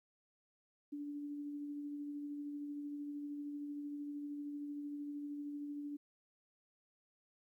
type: tone with tremolo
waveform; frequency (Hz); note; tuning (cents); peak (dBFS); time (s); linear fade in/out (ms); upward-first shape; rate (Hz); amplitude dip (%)
sine; 290.3; D4; -20; -40; 0.92-5.97; 10; sine; 13; 25
effects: 13-bit